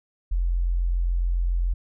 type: tone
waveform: sine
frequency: 43.6 Hz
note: F1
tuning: 2 cents flat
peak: -20 dBFS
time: 0.31-1.74 s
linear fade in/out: 10 ms
effects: none